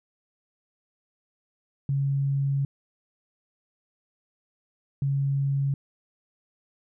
sine tone pair in turn, 138.59 / 138.59 Hz, C#3 / C#3, 0 / 0 cents, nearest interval unison, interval 0 cents, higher neither, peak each -22 dBFS, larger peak neither, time 1.89-2.65 / 5.02-5.74 s, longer first, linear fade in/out 2 ms, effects none

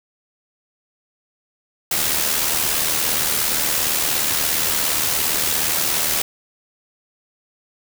white noise with amplitude modulation, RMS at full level -18 dBFS, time 1.91-6.22 s, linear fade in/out 5 ms, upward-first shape sine, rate 77.2 Hz, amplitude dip 45%, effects none

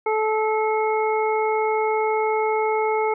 harmonic tone, 434.6 Hz, A4, 21 cents flat, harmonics 1 / 2 / 3 / 5, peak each -21 / -23 / -31 / -30 dBFS, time 0.06-3.14 s, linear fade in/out 5 ms, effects none

